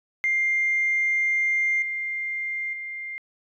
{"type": "tone with level steps", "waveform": "sine", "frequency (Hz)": 2100, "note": "C7", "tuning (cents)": 6, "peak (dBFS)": [-19, -26, -31], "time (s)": [0.24, 3.18], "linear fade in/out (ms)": 0, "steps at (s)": [1.82, 2.73], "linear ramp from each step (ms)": 2, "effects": ["tanh soft clip ceiling -15 dBFS"]}